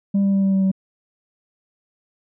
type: tone with pitch steps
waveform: sine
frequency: 198.4 / 196.92 / 195.44 / 193.98 / 192.53 / 191.09 Hz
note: G3 / G3 / G3 / G3 / G3 / G3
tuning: +21 / +8 / -5 / -18 / -31 / -44 cents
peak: -12 dBFS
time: 0.14-0.716 s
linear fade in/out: 10 ms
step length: 96 ms
effects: tanh soft clip ceiling -14 dBFS